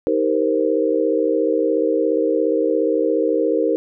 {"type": "chord", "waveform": "sine", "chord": "C minor seventh", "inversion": "first", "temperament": "equal with one note detuned", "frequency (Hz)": [314.4, 392, 466.2, 523.3], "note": ["Eb4", "G4", "Bb4", "C5"], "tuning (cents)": [18, 0, 0, 0], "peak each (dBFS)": [-21, -23, -19, -22], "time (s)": [0.07, 3.76], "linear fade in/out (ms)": 0, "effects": []}